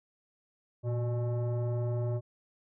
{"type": "tone with frequency modulation", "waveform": "sine", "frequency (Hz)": 116.4, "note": "A#2", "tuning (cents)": -2, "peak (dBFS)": -26, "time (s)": [0.83, 2.21], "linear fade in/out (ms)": 50, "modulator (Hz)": 486, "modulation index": 0.59, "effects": ["tanh soft clip ceiling -27 dBFS"]}